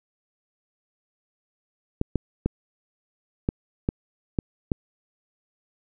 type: clicks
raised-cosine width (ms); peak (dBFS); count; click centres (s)
3; -9; 7; 2.014 / 2.157 / 2.46 / 3.489 / 3.889 / 4.388 / 4.718
effects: none